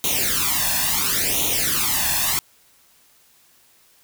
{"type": "noise with flanger", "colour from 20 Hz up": "white", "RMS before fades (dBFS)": -21, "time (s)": [0.04, 2.39], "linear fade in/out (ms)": 0, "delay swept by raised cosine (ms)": [0.3, 1.16], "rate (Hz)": 0.72, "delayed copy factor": 0.85, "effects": ["white hiss -56 dBFS RMS until 4.03 s"]}